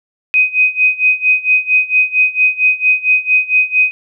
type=tone with tremolo; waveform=sine; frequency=2509 Hz; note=D#7; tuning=14 cents sharp; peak=-6 dBFS; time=0.34-3.91 s; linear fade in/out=0 ms; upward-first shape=sine; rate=4.4 Hz; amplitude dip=90%; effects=none